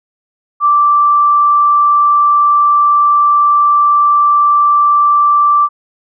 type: tone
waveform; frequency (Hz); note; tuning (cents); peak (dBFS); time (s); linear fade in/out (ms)
sine; 1171; D6; -5; -6; 0.6-5.69; 50
effects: none